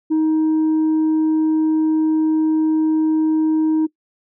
sine tone, 314.2 Hz, D#4, 17 cents sharp, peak -11 dBFS, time 0.1-3.87 s, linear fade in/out 20 ms, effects noise-tail reverb RT60 0.1 s tail -21 dB re dry + tanh soft clip ceiling -13 dBFS

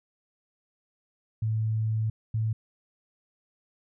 sine tone pair in turn, 110 / 110.5 Hz, A2 / A2, 0 / +8 cents, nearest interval unison, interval 8 cents, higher second, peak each -24 dBFS, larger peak neither, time 1.42-2.1 / 2.34-2.53 s, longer first, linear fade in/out 5 ms, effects none

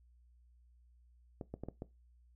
clicks, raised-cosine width 2 ms, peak -28 dBFS, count 5, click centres 1.412 / 1.54 / 1.636 / 1.686 / 1.821 s, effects noise-tail reverb RT60 0.2 s tail -18 dB re dry + added 60 Hz sine -62 dBFS peak until 2.35 s

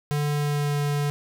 square tone with pitch glide, 146.83 to 145.23 Hz, D3 to D3, 0 to -19 cents, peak -23 dBFS, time 0.11-1.1 s, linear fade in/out 0 ms, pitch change -19 cents, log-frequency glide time 0.31-0.77 s, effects none

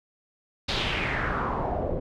pink noise with low-pass filter sweep, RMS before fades -28 dBFS, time 0.68-2 s, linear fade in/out 10 ms, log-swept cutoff 4200 to 460 Hz, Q 3.4, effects none

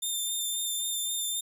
10% pulse tone with vibrato, 3600 Hz, A7, 39 cents sharp, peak -22 dBFS, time 0.02-1.41 s, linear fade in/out 10 ms, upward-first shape triangle, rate 3.8 Hz, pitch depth 19 cents each way, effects resampled to 32000 Hz

